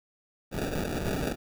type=noise with sample-and-hold; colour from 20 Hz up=white; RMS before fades=-30 dBFS; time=0.51-1.36 s; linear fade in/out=50 ms; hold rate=1050 Hz; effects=none